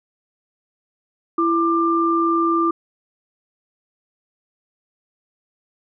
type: tone pair together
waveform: sine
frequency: 333.6 / 1189.6 Hz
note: E4 / D6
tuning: +21 / +22 cents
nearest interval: octave + minor seventh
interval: 2201 cents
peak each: -18 dBFS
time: 1.38-2.71 s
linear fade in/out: 5 ms
effects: none